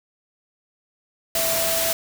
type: tone in noise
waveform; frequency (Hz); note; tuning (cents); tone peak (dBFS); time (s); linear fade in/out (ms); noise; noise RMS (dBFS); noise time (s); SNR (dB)
sine; 659.3; E5; 0; -25; 1.35-1.93; 2; white; -23; 1.35-1.93; -5
effects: none